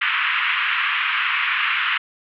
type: band-pass noise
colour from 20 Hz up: white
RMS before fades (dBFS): -21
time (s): 0.01-1.98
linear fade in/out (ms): 10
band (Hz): 1100 to 2900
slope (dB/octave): 48
effects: none